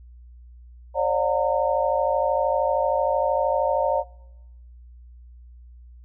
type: tone cluster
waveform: sine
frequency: 543 / 596 / 717 / 915 Hz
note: C#5 / D5 / F5 / A#5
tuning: -36 / +25 / +45 / -32 cents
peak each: -23 / -24 / -28 / -25 dBFS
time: 0.94-4.04 s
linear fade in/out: 50 ms
effects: noise-tail reverb RT60 0.9 s tail -23 dB re dry + added 60 Hz sine -43 dBFS peak until 6.04 s